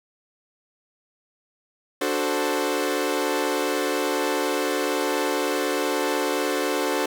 sawtooth chord, D dominant seventh, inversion none, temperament equal, 293.7 / 370 / 440 / 523.3 Hz, D4 / F#4 / A4 / C5, 0 / 0 / 0 / 0 cents, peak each -24 dBFS, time 2.01-7.06 s, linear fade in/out 5 ms, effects none

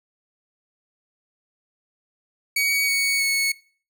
sawtooth tone with pitch steps, 2252 / 2229 / 2206 Hz, C#7 / C#7 / C#7, +27 / +9 / -9 cents, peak -16 dBFS, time 2.56-3.52 s, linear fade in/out 5 ms, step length 320 ms, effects noise-tail reverb RT60 0.4 s tail -20 dB re dry

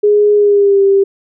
sine tone with pitch glide, 415.3 to 393.6 Hz, G#4 to G4, 0 to +7 cents, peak -6 dBFS, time 0.03-1.04 s, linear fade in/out 10 ms, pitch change -93 cents, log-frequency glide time 0.35-0.82 s, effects none

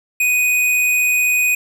square tone, 2489 Hz, D#7, in tune, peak -14 dBFS, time 0.2-1.55 s, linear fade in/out 5 ms, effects none

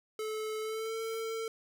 square tone with pitch glide, 433.7 to 449 Hz, A4 to A4, -25 to +35 cents, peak -35 dBFS, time 0.19-1.48 s, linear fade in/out 2 ms, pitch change +60 cents, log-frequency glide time 0.6-0.96 s, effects none

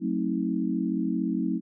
sine chord, F# diminished seventh, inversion none, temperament just, 185 / 222 / 266.4 / 319.7 Hz, F#3 / A3 / C4 / Eb4, 0 / +16 / +31 / +47 cents, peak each -30 dBFS, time 0-1.61 s, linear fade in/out 50 ms, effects none

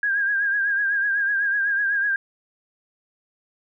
sine tone with vibrato, 1622 Hz, G#6, 41 cents flat, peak -19 dBFS, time 0.03-2.16 s, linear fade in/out 2 ms, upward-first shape triangle, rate 8 Hz, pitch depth 67 cents each way, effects none

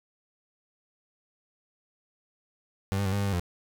30% pulse tone with pitch steps, 97.3 / 100.5 / 95 / 100.8 / 100.1 / 99.2 / 87.6 Hz, G2 / G2 / F#2 / G2 / G2 / G2 / F2, -12 / +44 / +46 / +49 / +37 / +21 / +6 cents, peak -23 dBFS, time 2.92-3.396 s, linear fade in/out 0 ms, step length 68 ms, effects none

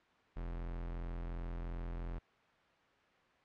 45% pulse tone, 42.84 Hz, F1, 33 cents flat, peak -39 dBFS, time 0.36-2.19 s, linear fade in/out 10 ms, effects white hiss -67 dBFS RMS until 3.44 s + low-pass 2000 Hz 12 dB/octave

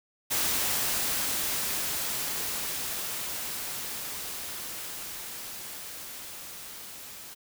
white noise with level ramp, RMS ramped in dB -27 to -44 dBFS, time 0.3-7.35 s, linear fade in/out 20 ms, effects none

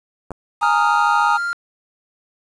clicks, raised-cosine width 1 ms, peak -16 dBFS, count 2, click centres 0.307 / 0.317 s
triangle chord, Ab suspended second, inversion none, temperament equal with one note detuned, 830.6 / 924.3 / 1244.5 Hz, Ab5 / Bb5 / Eb6, 0 / -15 / 0 cents, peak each -17 dBFS, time 0.61-1.38 s, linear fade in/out 20 ms
triangle tone, 1396 Hz, F6, 1 cent flat, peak -18 dBFS, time 0.63-1.53 s, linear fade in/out 0 ms
effects resampled to 22050 Hz + 7-bit

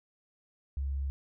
sine tone, 68.7 Hz, C#2, 15 cents flat, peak -30 dBFS, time 0.77-1.1 s, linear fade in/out 0 ms, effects none

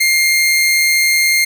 sawtooth tone with amplitude modulation, 2117 Hz, C7, 20 cents sharp, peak -6 dBFS, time 0-1.45 s, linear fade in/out 10 ms, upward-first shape sine, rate 156 Hz, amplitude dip 25%, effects none

